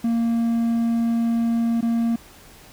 triangle tone with dropouts, 231.5 Hz, A#3, 12 cents flat, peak -16 dBFS, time 0.04-2.16 s, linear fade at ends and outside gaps 5 ms, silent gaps 1.809-1.826 s, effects pink hiss -47 dBFS RMS until 2.72 s

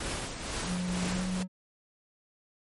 pink noise with tremolo, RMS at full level -33 dBFS, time 0-1.43 s, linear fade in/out 5 ms, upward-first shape triangle, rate 2.1 Hz, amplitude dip 60%
triangle tone with pitch glide, 179.8 to 184.53 Hz, F#3 to F#3, -49 to -4 cents, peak -28 dBFS, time 0.65-1.48 s, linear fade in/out 50 ms, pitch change +45 cents, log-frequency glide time 1.02-1.22 s
effects MP3 48 kbps

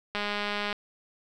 click train, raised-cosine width 0.3 ms, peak -15 dBFS, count 120, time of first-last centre 0.15-0.728 s, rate 206 Hz, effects none

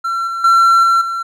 triangle tone with level steps, 1356 Hz, E6, 49 cents sharp, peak -14 / -17 / -5 / -7 / -16 dBFS, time 0.04-1.23 s, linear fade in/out 10 ms, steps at 0.27 / 0.44 / 0.83 / 1.01 s, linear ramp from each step 5 ms, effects none

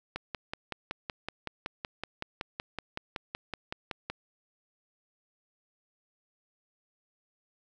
click train, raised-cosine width 0.3 ms, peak -18 dBFS, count 22, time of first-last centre 0.16-4.1 s, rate 5.33 Hz, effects none

